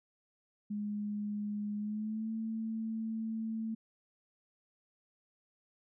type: tone with pitch glide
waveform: sine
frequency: 207.7 to 222.6 Hz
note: G#3 to A3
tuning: 0 to +20 cents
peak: -34 dBFS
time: 0.7-3.75 s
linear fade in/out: 10 ms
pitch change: +120 cents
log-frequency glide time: 1.77-2.31 s
effects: none